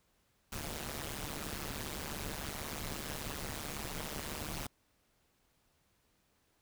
pink noise with amplitude modulation, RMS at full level -37 dBFS, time 0.52-4.67 s, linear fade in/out 5 ms, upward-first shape sine, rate 147 Hz, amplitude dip 100%, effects pink hiss -74 dBFS RMS until 6.61 s

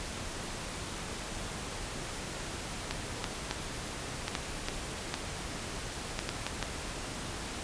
clicks, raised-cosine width 0.2 ms, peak -14 dBFS, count 11, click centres 2.91 / 3.242 / 3.511 / 4.281 / 4.352 / 4.685 / 5.141 / 6.191 / 6.291 / 6.466 / 6.627 s, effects pink hiss -39 dBFS RMS until 7.63 s + resampled to 22050 Hz

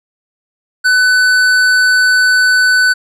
sine tone with hard clipping, 1500 Hz, F#6, 23 cents sharp, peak -9 dBFS, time 0.84-2.94 s, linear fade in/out 20 ms, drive 11 dB, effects none

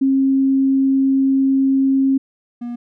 sine / triangle tone pair in turn, 269.1 / 239.7 Hz, C4 / A#3, +49 / +48 cents, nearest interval major second, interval 201 cents, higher first, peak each -12 / -22 dBFS, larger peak first, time 0.01-2.18 / 2.61-2.76 s, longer first, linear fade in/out 10 ms, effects none

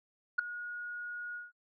sine tone with ADSR envelope, 1445 Hz, F#6, 41 cents flat, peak -20 dBFS, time 0.38-1.52 s, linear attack 12 ms, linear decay 4 ms, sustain -18 dB, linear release 170 ms, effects noise-tail reverb RT60 0.1 s tail -26 dB re dry + tanh soft clip ceiling -19 dBFS

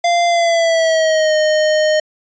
square tone with pitch glide, 692 to 616.5 Hz, F5 to D#5, -16 to -16 cents, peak -12 dBFS, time 0.04-2 s, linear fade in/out 5 ms, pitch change -200 cents, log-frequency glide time 0.27-1.35 s, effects resampled to 16000 Hz

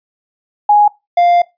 sine / triangle tone pair in turn, 830.6 / 698.4 Hz, G#5 / F5, 0 / 0 cents, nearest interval minor third, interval 300 cents, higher first, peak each -5 dBFS, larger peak neither, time 0.69-0.88 / 1.17-1.42 s, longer second, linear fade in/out 5 ms, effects noise-tail reverb RT60 0.2 s tail -20 dB re dry + resampled to 11025 Hz

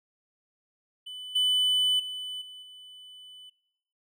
triangle tone with level steps, 3000 Hz, F#7, 23 cents sharp, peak -36 / -20 / -32 / -41 / -44 dBFS, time 1.06-3.5 s, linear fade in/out 10 ms, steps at 1.35 / 1.99 / 2.41 / 2.62 s, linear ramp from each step 10 ms, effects noise-tail reverb RT60 1.0 s tail -24 dB re dry

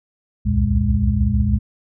sine tone cluster, 64.3 / 70.7 / 86.3 / 116.6 / 206.1 Hz, C2 / C#2 / F2 / A#2 / G#3, -30 / +35 / -20 / +1 / -13 cents, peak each -21 dBFS, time 0.45-1.59 s, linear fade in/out 20 ms, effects none

